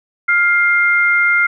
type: tone pair together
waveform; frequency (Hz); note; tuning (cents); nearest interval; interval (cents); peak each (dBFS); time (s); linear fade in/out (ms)
sine; 1404 / 2109; F6 / C7; +9 / +13; perfect fifth; 704; -13; 0.28-1.47; 10
effects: none